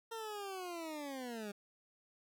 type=linear sweep; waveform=20% pulse; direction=down; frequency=460 to 199 Hz; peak=-37 dBFS; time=0.11-1.52 s; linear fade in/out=10 ms; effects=13-bit